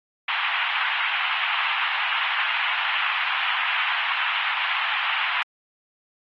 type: band-pass noise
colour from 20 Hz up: white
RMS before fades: -25 dBFS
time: 0.28-5.43 s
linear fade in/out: 5 ms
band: 830 to 3100 Hz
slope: 48 dB/octave
effects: AAC 32 kbps